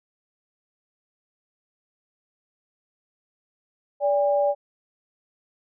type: tone pair together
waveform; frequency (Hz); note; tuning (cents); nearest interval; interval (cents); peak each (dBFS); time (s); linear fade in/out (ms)
sine; 578 / 807.1; D5 / G#5; -28 / -50; tritone; 578; -19 / -25; 4-4.55; 50
effects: none